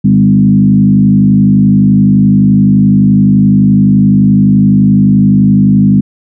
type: tone with frequency modulation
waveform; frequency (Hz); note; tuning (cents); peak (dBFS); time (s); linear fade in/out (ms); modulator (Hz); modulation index
sine; 196.3; G3; +3; -3; 0.04-6.01; 10; 51.7; 1.1
effects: none